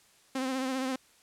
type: tone with vibrato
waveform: sawtooth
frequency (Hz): 261.6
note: C4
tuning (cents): 0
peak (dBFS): -26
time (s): 0.35-0.96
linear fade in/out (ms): 5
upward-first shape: triangle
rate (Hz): 15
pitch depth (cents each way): 51
effects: white hiss -62 dBFS RMS until 1.22 s + low-pass 10000 Hz 12 dB/octave